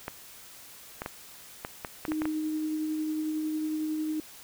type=clicks; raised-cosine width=0.5 ms; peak=-18 dBFS; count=9; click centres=0.081 / 1.019 / 1.061 / 1.649 / 1.848 / 2.052 / 2.119 / 2.219 / 2.255 s
type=tone with tremolo; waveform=sine; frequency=310 Hz; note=D#4; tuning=6 cents flat; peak=-27 dBFS; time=2.08-4.2 s; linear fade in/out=2 ms; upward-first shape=triangle; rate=11 Hz; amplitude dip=25%
effects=white hiss -49 dBFS RMS until 4.43 s